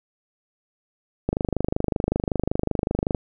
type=click train; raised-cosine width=2 ms; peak=-8 dBFS; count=48; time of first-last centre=1.29-3.148 s; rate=25.3 Hz; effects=none